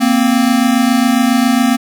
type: tone pair together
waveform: square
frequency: 233.1 / 260.4 Hz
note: A#3 / C4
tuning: 0 / -8 cents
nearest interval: major second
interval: 192 cents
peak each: -13 dBFS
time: 0-1.77 s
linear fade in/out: 20 ms
effects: none